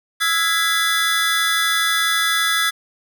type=tone cluster; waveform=square; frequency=1306 / 1398 / 1658 / 1995 / 3461 Hz; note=E6 / F6 / G#6 / B6 / A7; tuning=-17 / +1 / -3 / +17 / -29 cents; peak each=-24 / -30 / -22 / -24 / -22 dBFS; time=0.2-2.71 s; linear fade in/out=20 ms; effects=none